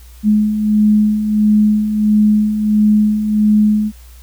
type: beating tone pair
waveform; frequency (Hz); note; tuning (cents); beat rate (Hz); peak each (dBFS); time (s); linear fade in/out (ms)
sine; 210.5 / 212; G#3 / G#3; +24 / +36; 1.5; -18 / -10; 0.23-3.92; 50
effects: added 60 Hz sine -36 dBFS peak until 4.22 s + white hiss -47 dBFS RMS until 4.22 s

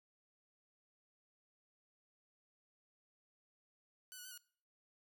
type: tone with pitch steps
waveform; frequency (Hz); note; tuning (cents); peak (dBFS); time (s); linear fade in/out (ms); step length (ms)
5% pulse; 1498 / 1465 / 1516 / 1447; F#6 / F#6 / F#6 / F#6; +21 / -18 / +42 / -39; -39; 4.12-4.376; 0; 64
effects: noise-tail reverb RT60 0.5 s tail -21 dB re dry

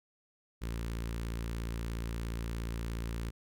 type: tone with notch filter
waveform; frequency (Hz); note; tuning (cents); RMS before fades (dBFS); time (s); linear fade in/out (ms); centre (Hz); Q
sawtooth; 57; A#1; -38; -37; 0.61-3.31; 20; 710; 1.4
effects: none

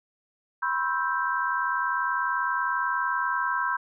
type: chord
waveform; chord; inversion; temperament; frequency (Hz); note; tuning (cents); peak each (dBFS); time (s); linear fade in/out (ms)
sine; C major seventh; third; equal with one note detuned; 987.8 / 1067.9 / 1318.5 / 1568; B5 / C6 / E6 / G6; 0 / +35 / 0 / 0; -29 / -30 / -32 / -28; 0.62-3.77; 10
effects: none

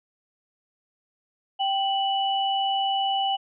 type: tone pair together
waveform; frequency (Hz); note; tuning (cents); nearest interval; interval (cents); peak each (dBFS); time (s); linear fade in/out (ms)
sine; 782.4 / 2960; G5 / F#7; -4 / 0; octave + major seventh; 2304; -23 / -27; 1.59-3.37; 20
effects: none

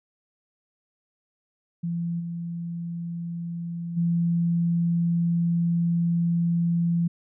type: tone with level steps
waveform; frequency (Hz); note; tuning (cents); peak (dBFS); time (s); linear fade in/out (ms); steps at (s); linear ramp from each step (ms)
sine; 170; F3; -46; -25 / -29 / -20; 1.83-7.08; 10; 2.19 / 3.96; 20
effects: none

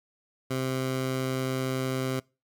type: tone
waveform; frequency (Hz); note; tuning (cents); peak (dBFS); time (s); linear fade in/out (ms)
15% pulse; 130.81; C3; 0; -21; 0.5-2.2; 10
effects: noise-tail reverb RT60 0.3 s tail -25 dB re dry

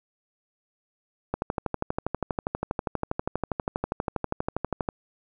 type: click train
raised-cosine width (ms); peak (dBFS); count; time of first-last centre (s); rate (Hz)
1; -12; 45; 1.34-4.888; 12.4
effects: none

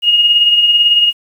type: tone with tremolo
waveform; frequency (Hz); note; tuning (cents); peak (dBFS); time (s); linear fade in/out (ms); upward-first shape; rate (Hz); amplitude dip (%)
sine; 2862; F7; +42; -5; 0.02-1.13; 50; sine; 18; 45
effects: 7-bit

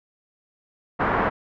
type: low-pass noise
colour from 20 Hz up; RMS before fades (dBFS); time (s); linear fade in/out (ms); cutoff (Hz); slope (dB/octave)
white; -22; 0.99-1.3; 20; 1500; 24
effects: none

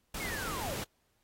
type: noise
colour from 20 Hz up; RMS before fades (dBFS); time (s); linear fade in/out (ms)
pink; -39; 0.14-0.84; 5
type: linear sweep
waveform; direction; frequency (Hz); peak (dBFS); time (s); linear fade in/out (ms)
sine; down; 2225 to 500; -38; 0.2-0.74; 2
effects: pink hiss -75 dBFS RMS until 1.23 s + AAC 48 kbps

